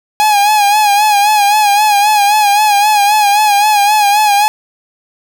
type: tone with vibrato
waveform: 45% pulse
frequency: 830.6 Hz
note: G#5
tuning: in tune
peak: -7 dBFS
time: 0.2-4.48 s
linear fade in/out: 0 ms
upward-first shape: sine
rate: 3.8 Hz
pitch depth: 58 cents each way
effects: none